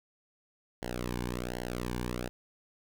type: tone with flanger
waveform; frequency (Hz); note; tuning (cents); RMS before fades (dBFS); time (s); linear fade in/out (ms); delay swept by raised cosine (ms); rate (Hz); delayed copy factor
sawtooth; 60.8; B1; -26; -36; 0.82-2.29; 0; 0.81 to 1.56; 1.3; -1
effects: none